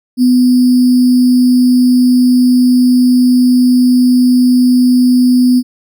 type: tone with sample-and-hold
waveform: sine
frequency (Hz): 250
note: B3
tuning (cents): +21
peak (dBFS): -5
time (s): 0.17-5.63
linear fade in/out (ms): 50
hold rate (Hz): 4900
effects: none